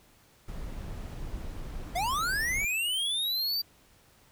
brown noise, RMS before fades -38 dBFS, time 0.48-2.65 s, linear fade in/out 5 ms
square linear sweep, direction up, 659.3 to 4696 Hz, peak -28 dBFS, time 1.95-3.62 s, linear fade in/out 10 ms
effects pink hiss -61 dBFS RMS until 4.31 s

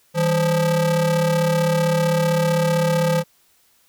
square ring-modulated tone, 177.9 Hz, F3, 32 cents sharp, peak -14 dBFS, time 0.14-3.24 s, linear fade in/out 50 ms, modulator 338 Hz, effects white hiss -59 dBFS RMS until 3.88 s

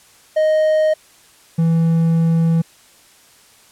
triangle tone pair in turn, 622.3 / 164.83 Hz, D#5 / E3, 0 / 0 cents, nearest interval octave + major seventh, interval 2300 cents, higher first, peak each -10 / -10 dBFS, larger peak neither, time 0.36-0.94 / 1.58-2.62 s, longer second, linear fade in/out 10 ms, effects white hiss -49 dBFS RMS until 3.71 s + low-pass 11000 Hz 12 dB/octave

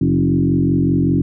sine tone with frequency modulation, 218 Hz, A3, 16 cents flat, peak -12 dBFS, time 0.01-1.22 s, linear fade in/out 5 ms, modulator 45.2 Hz, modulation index 2.5, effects none

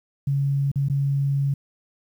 sine tone with dropouts, 139.4 Hz, C#3, 10 cents sharp, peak -19 dBFS, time 0.27-1.54 s, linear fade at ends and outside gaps 5 ms, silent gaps 0.716-0.757 / 0.885-0.898 s, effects 9-bit

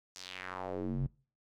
square tone with band-pass filter sweep, 46.25 Hz, F#1, in tune, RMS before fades -38 dBFS, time 0.15-1.07 s, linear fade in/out 10 ms, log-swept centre 6300 to 120 Hz, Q 2.4, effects noise-tail reverb RT60 0.4 s tail -24 dB re dry

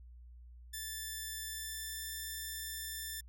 5% pulse tone with pitch glide, 1760 to 1772.2 Hz, A6 to A6, 0 to +12 cents, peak -30 dBFS, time 0.73-3.21 s, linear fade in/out 10 ms, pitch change +12 cents, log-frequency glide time 1.46-2.14 s, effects added 60 Hz sine -51 dBFS peak until 3.28 s

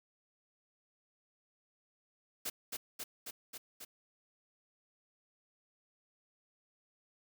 white noise with echo, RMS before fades -38 dBFS, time 2.45-2.5 s, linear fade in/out 10 ms, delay 270 ms, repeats 5, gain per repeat -2 dB, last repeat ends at 3.85 s, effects none

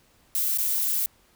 violet noise with dropouts, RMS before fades -25 dBFS, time 0.35-1.06 s, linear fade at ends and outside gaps 0 ms, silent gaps 0.575-0.584 s, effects pink hiss -61 dBFS RMS until 1.35 s

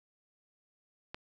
click, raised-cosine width 0.3 ms, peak -24 dBFS, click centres 1.145 s, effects none

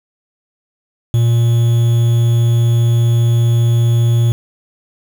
triangle tone with quantisation, 117.5 Hz, A#2, 14 cents sharp, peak -7 dBFS, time 1.14-4.32 s, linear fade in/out 0 ms, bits 5, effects none

